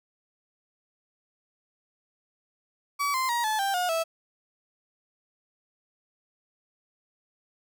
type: tone with pitch steps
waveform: 35% pulse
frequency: 1141 / 1040.3 / 948.4 / 864.7 / 788.4 / 718.8 / 655.3 Hz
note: C#6 / C6 / A#5 / A5 / G5 / F5 / E5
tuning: +50 / -10 / +30 / -30 / +10 / +50 / -10 cents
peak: -23 dBFS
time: 2.99-4.04 s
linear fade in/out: 20 ms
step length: 150 ms
effects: none